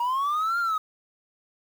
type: linear two-way sweep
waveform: sine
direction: up then down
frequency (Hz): 939 to 1411 to 1248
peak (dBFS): -20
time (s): 0-0.78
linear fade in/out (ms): 5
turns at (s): 0.59
effects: tanh soft clip ceiling -22 dBFS + 8-bit